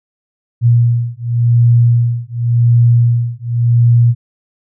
sine beating tone pair, 118.3 / 119.2 Hz, A#2 / A#2, +26 / +39 cents, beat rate 0.9 Hz, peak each -11 dBFS, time 0.61-4.15 s, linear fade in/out 50 ms, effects none

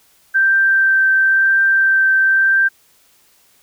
sine tone with vibrato, 1565 Hz, G6, 3 cents flat, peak -10 dBFS, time 0.34-2.69 s, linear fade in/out 20 ms, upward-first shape triangle, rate 0.98 Hz, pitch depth 11 cents each way, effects white hiss -54 dBFS RMS until 3.62 s

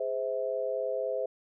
sine chord, Ab augmented, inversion none, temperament just, 415.3 / 519.1 / 648.9 Hz, Ab4 / C5 / E5, 0 / -14 / -27 cents, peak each -36 / -31 / -34 dBFS, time 0-1.26 s, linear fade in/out 5 ms, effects none

